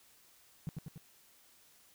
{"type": "tone with echo", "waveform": "triangle", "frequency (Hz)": 156.9, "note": "D#3", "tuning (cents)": 15, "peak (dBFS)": -30, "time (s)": [0.67, 0.69], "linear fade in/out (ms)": 0, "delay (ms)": 96, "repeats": 3, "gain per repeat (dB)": -4, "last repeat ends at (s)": 0.978, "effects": ["tanh soft clip ceiling -32 dBFS", "white hiss -64 dBFS RMS until 1.94 s"]}